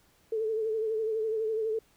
sine tone with vibrato, 440 Hz, A4, in tune, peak -27 dBFS, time 0.32-1.79 s, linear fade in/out 5 ms, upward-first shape triangle, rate 12 Hz, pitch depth 57 cents each way, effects pink hiss -65 dBFS RMS until 1.96 s

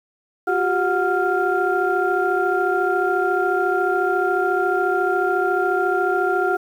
sine tone cluster, 357.1 / 391.2 / 729 / 1392 Hz, F4 / G4 / F#5 / F6, +39 / -4 / -26 / -6 cents, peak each -22 dBFS, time 0.47-6.57 s, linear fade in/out 10 ms, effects tanh soft clip ceiling -8 dBFS + 8-bit

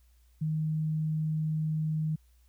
sine tone, 155.9 Hz, D#3, 4 cents sharp, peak -27 dBFS, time 0.41-2.16 s, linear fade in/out 10 ms, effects added 60 Hz sine -59 dBFS peak until 2.48 s + white hiss -72 dBFS RMS until 2.48 s

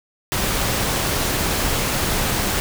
pink noise, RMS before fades -21 dBFS, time 0.32-2.6 s, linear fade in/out 0 ms, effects none

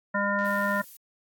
harmonic tone, 201.9 Hz, G#3, 49 cents flat, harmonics 1 / 3 / 5 / 7 / 9, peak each -30 / -30 / -30 / -30 / -30 dBFS, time 0.14-0.82 s, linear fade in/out 10 ms
click train, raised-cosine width 0.2 ms, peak -30 dBFS, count 43, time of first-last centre 0.39-0.798 s, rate 103 Hz
violet noise, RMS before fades -46 dBFS, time 0.45-0.97 s, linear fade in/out 5 ms
effects AAC 64 kbps

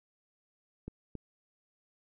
clicks, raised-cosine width 3 ms, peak -27 dBFS, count 2, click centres 0.88 / 1.153 s, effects none

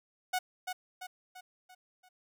sawtooth tone with echo, 736 Hz, F#5, 9 cents flat, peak -25 dBFS, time 0.33-0.39 s, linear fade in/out 10 ms, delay 340 ms, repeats 5, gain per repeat -6 dB, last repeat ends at 2.09 s, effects none

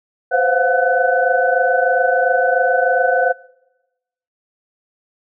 sine tone cluster, 507 / 530 / 699 / 726 / 1504 Hz, B4 / C5 / F5 / F#5 / F#6, +45 / +22 / +1 / -33 / +28 cents, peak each -19 dBFS, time 0.31-3.33 s, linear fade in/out 20 ms, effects noise-tail reverb RT60 1.0 s tail -24 dB re dry

